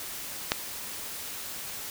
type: click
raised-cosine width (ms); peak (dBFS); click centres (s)
0.2; -5; 0.519
effects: white hiss -38 dBFS RMS until 1.9 s